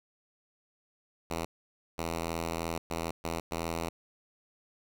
5% pulse tone bursts at uneven times, 83 Hz, E2, 12 cents sharp, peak -21 dBFS, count 5, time 1.3-1.45 / 1.98-2.78 / 2.9-3.11 / 3.24-3.4 / 3.51-3.89 s, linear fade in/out 5 ms, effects none

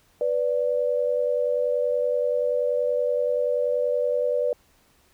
sine tone pair together, 494.1 / 584.6 Hz, B4 / D5, +1 / -8 cents, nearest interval minor third, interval 291 cents, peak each -23 / -24 dBFS, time 0.21-4.53 s, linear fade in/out 2 ms, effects pink hiss -61 dBFS RMS until 5.13 s

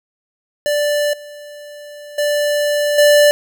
square tone with level steps, 587.3 Hz, D5, in tune, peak -15 / -33 / -15 / -8 dBFS, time 0.66-3.31 s, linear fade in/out 0 ms, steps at 1.13 / 2.18 / 2.98 s, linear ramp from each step 5 ms, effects none

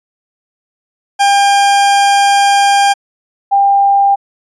40% pulse / sine tone pair in turn, 801 / 796.5 Hz, G5 / G5, +37 / +27 cents, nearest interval unison, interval 10 cents, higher first, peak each -6 dBFS, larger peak neither, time 1.19-2.94 / 3.51-4.16 s, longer first, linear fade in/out 20 ms, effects resampled to 22050 Hz

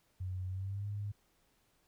sine tone with pitch glide, 92.4 to 102.52 Hz, F#2 to G#2, -2 to -22 cents, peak -36 dBFS, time 0.2-1.12 s, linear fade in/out 10 ms, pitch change +180 cents, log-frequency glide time 0.48-0.87 s, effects pink hiss -73 dBFS RMS until 1.87 s

